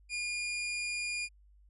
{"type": "tone", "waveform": "sawtooth", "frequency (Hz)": 2425, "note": "D#7", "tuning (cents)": -45, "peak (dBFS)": -30, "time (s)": [0.09, 1.29], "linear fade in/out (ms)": 50, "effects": ["added 50 Hz sine -58 dBFS peak until 1.69 s", "resampled to 24000 Hz"]}